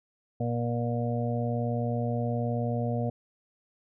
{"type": "harmonic tone", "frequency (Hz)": 118.9, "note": "A#2", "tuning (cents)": 35, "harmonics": [1, 2, 4, 5, 6], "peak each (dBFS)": [-29, -32, -35, -36, -37], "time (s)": [0.4, 3.1], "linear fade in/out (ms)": 5, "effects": []}